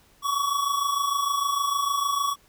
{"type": "tone pair together", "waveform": "square", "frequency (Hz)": [1108.7, 1135.3], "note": ["C#6", "C#6"], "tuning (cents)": [0, 41], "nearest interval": "unison", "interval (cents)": 41, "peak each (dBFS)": [-29, -25], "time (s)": [0.22, 2.36], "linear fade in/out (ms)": 50, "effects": ["pink hiss -59 dBFS RMS until 2.48 s"]}